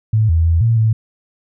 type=tone with pitch steps; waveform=sine; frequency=109.3 / 81.9 / 83.1 / 114.6 / 110.8 Hz; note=A2 / E2 / E2 / A#2 / A2; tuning=-11 / -11 / +15 / -29 / +13 cents; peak=-10 dBFS; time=0.13-0.93 s; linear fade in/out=5 ms; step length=160 ms; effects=none